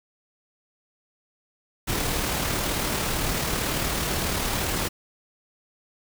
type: noise with amplitude modulation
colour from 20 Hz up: pink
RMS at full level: -25 dBFS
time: 1.87-4.89 s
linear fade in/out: 20 ms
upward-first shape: sine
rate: 38 Hz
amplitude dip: 30%
effects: none